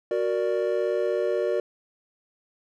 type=chord; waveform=triangle; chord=Gb augmented; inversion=none; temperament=equal; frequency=370 / 466.2 / 587.3 Hz; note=Gb4 / Bb4 / D5; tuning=0 / 0 / 0 cents; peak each=-25 dBFS; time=0.11-1.6 s; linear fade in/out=2 ms; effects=none